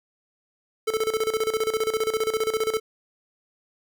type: tone with tremolo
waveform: square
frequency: 440 Hz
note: A4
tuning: in tune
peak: -21 dBFS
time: 0.87-2.8 s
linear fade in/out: 10 ms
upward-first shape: square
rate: 15 Hz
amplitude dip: 75%
effects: none